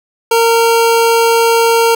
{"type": "tone", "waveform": "25% pulse", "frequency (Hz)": 460.4, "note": "A#4", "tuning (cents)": -22, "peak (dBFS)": -4, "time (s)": [0.31, 1.95], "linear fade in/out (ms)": 5, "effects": []}